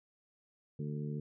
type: harmonic tone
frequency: 73.8 Hz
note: D2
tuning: 9 cents sharp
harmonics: 2 / 3 / 4 / 5 / 6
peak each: -37 / -42 / -52 / -49 / -48 dBFS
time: 0.79-1.2 s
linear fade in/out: 5 ms
effects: none